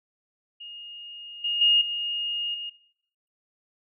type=tone with level steps; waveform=sine; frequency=2849 Hz; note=F7; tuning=34 cents sharp; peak=-38 / -24 / -16 / -26 / -31 dBFS; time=0.6-2.7 s; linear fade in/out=10 ms; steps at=1.44 / 1.61 / 1.81 / 2.54 s; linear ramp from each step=5 ms; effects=noise-tail reverb RT60 0.7 s tail -18 dB re dry